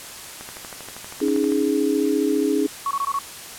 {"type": "click train", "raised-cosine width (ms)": 0.5, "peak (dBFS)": -21, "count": 15, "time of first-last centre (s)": [0.41, 1.521], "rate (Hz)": 12.6}
{"type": "chord", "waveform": "sine", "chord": "C# suspended second", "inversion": "none", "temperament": "just", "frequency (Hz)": [277.2, 311.8, 415.8], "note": ["C#4", "D#4", "G#4"], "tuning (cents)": [0, 4, 2], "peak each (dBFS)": -22, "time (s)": [1.21, 2.67], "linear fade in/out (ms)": 10}
{"type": "tone bursts", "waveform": "sine", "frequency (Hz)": 1112, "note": "C#6", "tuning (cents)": 5, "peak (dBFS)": -20, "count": 5, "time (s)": [2.86, 3.189], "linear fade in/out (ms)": 2, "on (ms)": 49, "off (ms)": 21}
{"effects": ["white hiss -37 dBFS RMS until 3.58 s", "low-pass 12000 Hz 12 dB/octave"]}